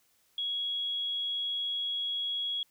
sine tone, 3327 Hz, G#7, 2 cents sharp, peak -30 dBFS, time 0.38-2.63 s, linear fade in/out 2 ms, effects white hiss -69 dBFS RMS until 2.7 s

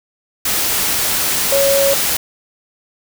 sine tone in noise, 554.4 Hz, C#5, in tune, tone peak -12 dBFS, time 1.52-1.94 s, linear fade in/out 5 ms, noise white, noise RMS -17 dBFS, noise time 0.45-2.17 s, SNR +2 dB, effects none

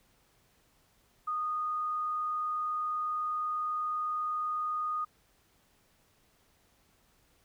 sine tone, 1234 Hz, D#6, 15 cents flat, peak -30 dBFS, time 1.27-5.05 s, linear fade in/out 10 ms, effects pink hiss -68 dBFS RMS until 7.44 s

